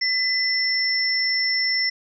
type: tone pair together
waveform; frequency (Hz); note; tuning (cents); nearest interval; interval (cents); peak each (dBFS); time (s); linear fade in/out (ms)
sine; 2010 / 5371; B6 / E8; +30 / +32; octave + perfect fourth; 1702; -23 / -21; 0.01-1.9; 10
effects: none